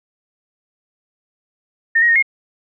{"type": "tone with pitch steps", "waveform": "sine", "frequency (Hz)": [1822, 1889, 1848, 2145], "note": ["A#6", "A#6", "A#6", "C7"], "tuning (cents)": [-40, 22, -16, 42], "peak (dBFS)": -10, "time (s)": [1.95, 2.226], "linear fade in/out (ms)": 10, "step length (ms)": 69, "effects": []}